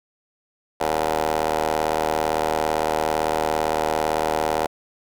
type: ring-modulated tone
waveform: 15% pulse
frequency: 77.78 Hz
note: D#2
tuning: in tune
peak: -11 dBFS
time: 0.8-4.67 s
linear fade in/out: 10 ms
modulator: 644 Hz
effects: none